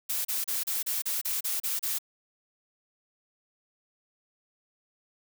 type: noise bursts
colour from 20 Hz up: blue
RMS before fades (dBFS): -30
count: 10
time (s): 0.09-1.987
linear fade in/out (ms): 10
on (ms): 160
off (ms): 33
effects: none